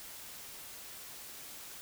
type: silence
effects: white hiss -48 dBFS RMS until 1.81 s